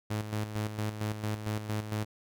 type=tone with tremolo; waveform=sawtooth; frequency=106.7 Hz; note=G#2; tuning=47 cents sharp; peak=-26 dBFS; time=0.1-2.05 s; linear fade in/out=10 ms; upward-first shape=square; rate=4.4 Hz; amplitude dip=60%; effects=none